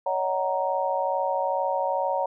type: chord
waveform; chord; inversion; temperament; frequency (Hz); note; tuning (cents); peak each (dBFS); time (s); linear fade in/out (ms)
sine; D# minor seventh; third; just; 560 / 622.3 / 746.7 / 933.4; C#5 / D#5 / F#5 / A#5; +18 / 0 / +16 / +2; -27 / -33 / -29 / -27; 0.06-2.26; 5
effects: none